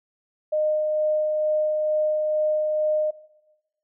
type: tone with tremolo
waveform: sine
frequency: 613 Hz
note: D#5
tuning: 26 cents flat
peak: -19 dBFS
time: 0.52-3.11 s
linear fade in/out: 10 ms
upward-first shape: sine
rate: 2.2 Hz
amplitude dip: 25%
effects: noise-tail reverb RT60 1.0 s tail -17 dB re dry